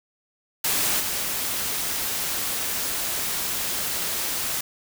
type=noise with level steps; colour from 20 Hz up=white; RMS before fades=-23 / -27 dBFS; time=0.64-4.61 s; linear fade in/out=5 ms; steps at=0.99 s; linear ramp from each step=20 ms; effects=none